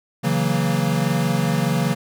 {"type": "chord", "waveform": "square", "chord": "F# dominant seventh", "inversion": "second", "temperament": "equal with one note detuned", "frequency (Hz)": [138.59, 163.58, 185, 233.1], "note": ["C#3", "E3", "F#3", "A#3"], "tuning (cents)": [0, -13, 0, 0], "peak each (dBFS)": [-24, -23, -25, -26], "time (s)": [0.23, 1.95], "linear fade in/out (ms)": 20, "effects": []}